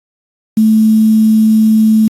sine tone with quantisation, 218.9 Hz, A3, 9 cents flat, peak -5 dBFS, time 0.57-2.08 s, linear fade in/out 5 ms, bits 5, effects AAC 48 kbps

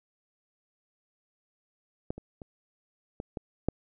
clicks, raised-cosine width 2 ms, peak -18 / -28 / -29 / -22 / -21 / -12 dBFS, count 6, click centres 2.105 / 2.18 / 2.418 / 3.201 / 3.372 / 3.686 s, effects none

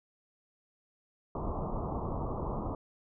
pink low-pass noise, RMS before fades -35 dBFS, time 1.35-2.75 s, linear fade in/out 2 ms, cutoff 1200 Hz, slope 96 dB/octave, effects none

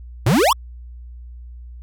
square exponential sweep, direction up, 99.2 to 1196 Hz, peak -13 dBFS, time 0.26-0.53 s, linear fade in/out 5 ms, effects added 60 Hz sine -34 dBFS peak until 1.82 s

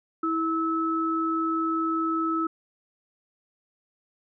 sine tone pair together, 325 / 1300 Hz, E4 / E6, -24 / -24 cents, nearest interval 2 octaves, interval 2400 cents, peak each -26 dBFS, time 0.23-2.47 s, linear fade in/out 5 ms, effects none

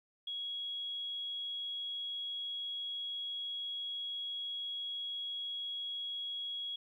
sine tone, 3322 Hz, G#7, in tune, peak -37 dBFS, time 0.27-6.76 s, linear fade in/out 5 ms, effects 12-bit

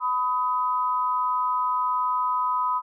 sine tone pair together, 1000 / 1258.6 Hz, B5 / D#6, +21 / +19 cents, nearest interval major third, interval 398 cents, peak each -23 / -26 dBFS, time 0-2.82 s, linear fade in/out 50 ms, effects none

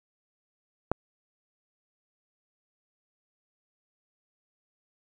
click, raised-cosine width 1 ms, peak -10 dBFS, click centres 0.916 s, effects none

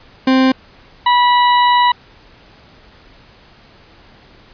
40% pulse tone pair in turn, 261.6 / 976.9 Hz, C4 / B5, 0 / -19 cents, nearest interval octave + major seventh, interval 2281 cents, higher second, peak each -8 dBFS, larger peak neither, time 0.27-0.52 / 1.06-1.92 s, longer second, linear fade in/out 5 ms, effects pink hiss -45 dBFS RMS until 4.53 s + resampled to 11025 Hz

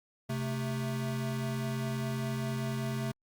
square tone pair together, 131.53 / 220.9 Hz, C3 / A3, +9 / +7 cents, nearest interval major sixth, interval 898 cents, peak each -34 / -37 dBFS, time 0.29-3.12 s, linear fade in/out 10 ms, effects Opus 48 kbps

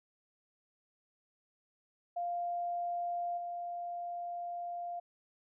sine tone with level steps, 698 Hz, F5, 1 cent flat, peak -33 / -37 dBFS, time 2.16-5 s, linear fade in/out 10 ms, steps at 3.37 s, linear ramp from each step 10 ms, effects none

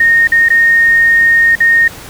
sine tone with dropouts, 1848 Hz, A#6, 16 cents flat, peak -5 dBFS, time 0-1.88 s, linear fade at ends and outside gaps 5 ms, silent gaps 0.274-0.319 / 0.487-0.502 / 1.554-1.603 s, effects pink hiss -31 dBFS RMS until 2.09 s

